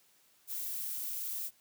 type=noise; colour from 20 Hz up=violet; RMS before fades=-38 dBFS; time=0.47-1.51 s; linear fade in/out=50 ms; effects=white hiss -67 dBFS RMS until 1.6 s + high-pass 80 Hz 12 dB/octave